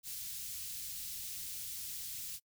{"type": "band-stop noise", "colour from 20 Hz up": "white", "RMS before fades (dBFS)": -43, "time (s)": [0.03, 2.4], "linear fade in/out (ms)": 50, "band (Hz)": [120, 3600], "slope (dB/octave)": 12, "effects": ["noise-tail reverb RT60 0.1 s tail -26 dB re dry"]}